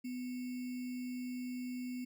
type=tone with sample-and-hold; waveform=sine; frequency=250 Hz; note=B3; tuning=21 cents sharp; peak=-38 dBFS; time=0.04-2.05 s; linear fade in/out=10 ms; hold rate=2450 Hz; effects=none